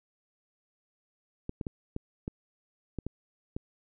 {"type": "clicks", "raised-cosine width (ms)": 3, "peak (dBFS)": -21, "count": 8, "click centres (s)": [1.494, 1.612, 1.668, 1.964, 2.279, 2.987, 3.066, 3.565], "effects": []}